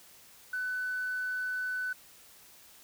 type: tone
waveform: sine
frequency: 1500 Hz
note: F#6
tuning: 23 cents sharp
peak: -30 dBFS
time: 0.53-1.93 s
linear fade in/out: 5 ms
effects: tanh soft clip ceiling -27 dBFS + white hiss -56 dBFS RMS until 2.83 s